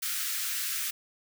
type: high-pass noise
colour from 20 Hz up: white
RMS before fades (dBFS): -32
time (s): 0.02-0.91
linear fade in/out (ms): 10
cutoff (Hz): 1300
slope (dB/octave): 48
effects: none